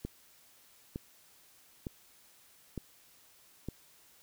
click train, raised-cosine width 3 ms, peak -24 dBFS, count 5, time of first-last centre 0.05-3.686 s, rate 1.1 Hz, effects white hiss -62 dBFS RMS until 4.22 s

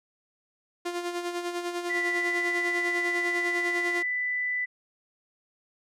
sawtooth tone with tremolo, 349.7 Hz, F4, 2 cents sharp, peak -24 dBFS, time 0.85-4.03 s, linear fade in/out 10 ms, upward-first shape sine, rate 10 Hz, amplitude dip 55%
sine tone with pitch glide, 1977 to 1989.6 Hz, B6 to B6, +1 to +12 cents, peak -26 dBFS, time 1.89-4.66 s, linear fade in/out 20 ms, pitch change +11 cents, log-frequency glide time 2.12-2.29 s
effects low-pass 10000 Hz 12 dB/octave

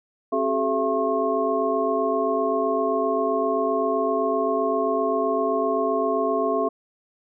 sine tone cluster, 268.5 / 381.7 / 429.4 / 672 / 1081 Hz, C4 / G4 / A4 / E5 / C#6, +45 / -46 / -42 / +33 / -44 cents, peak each -28 / -28 / -25 / -25 / -27 dBFS, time 0.32-6.69 s, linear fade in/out 10 ms, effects none

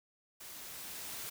white noise with level ramp, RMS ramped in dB -49 to -42 dBFS, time 0.4-1.3 s, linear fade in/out 10 ms, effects none

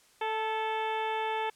harmonic tone with a mistuned harmonic, 440 Hz, A4, in tune, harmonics 1 / 2 / 3 / 4 / 5 / 6 / 7 / 8, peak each -35 / -31 / -43 / -41 / -42 / -43 / -47 / -47 dBFS, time 0.21-1.5 s, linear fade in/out 5 ms, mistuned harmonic 4, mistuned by -30 cents, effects white hiss -62 dBFS RMS until 1.55 s + low-pass 10000 Hz 12 dB/octave

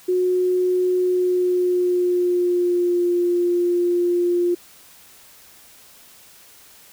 sine tone with pitch glide, 364.4 to 351 Hz, F#4 to F4, -26 to +9 cents, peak -16 dBFS, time 0.08-4.55 s, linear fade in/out 10 ms, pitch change -65 cents, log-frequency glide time 0.97-3.07 s, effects white hiss -48 dBFS RMS until 6.92 s

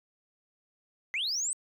sine linear sweep, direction up, 1975.5 to 8372 Hz, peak -27 dBFS, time 1.14-1.53 s, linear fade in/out 0 ms, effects tanh soft clip ceiling -26 dBFS

